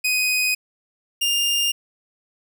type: tone pair in turn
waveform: sawtooth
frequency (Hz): 2501 / 2807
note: D#7 / F7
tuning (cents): +8 / +8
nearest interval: major second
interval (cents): 200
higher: second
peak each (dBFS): -15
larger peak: neither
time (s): 0.04-0.55 / 1.21-1.72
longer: neither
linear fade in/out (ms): 10
effects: none